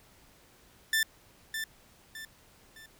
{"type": "tone with echo", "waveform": "sawtooth", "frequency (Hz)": 1774, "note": "A6", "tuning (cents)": 14, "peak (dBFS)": -21, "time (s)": [0.93, 1.03], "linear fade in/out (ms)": 2, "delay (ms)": 610, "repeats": 3, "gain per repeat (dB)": -8, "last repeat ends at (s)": 2.86, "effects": ["pink hiss -60 dBFS RMS until 2.99 s"]}